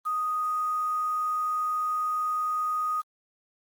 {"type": "tone with quantisation", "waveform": "sine", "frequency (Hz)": 1244.5, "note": "D#6", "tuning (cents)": 0, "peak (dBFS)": -25, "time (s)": [0.05, 3.02], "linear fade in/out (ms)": 20, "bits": 8, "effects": ["Opus 24 kbps"]}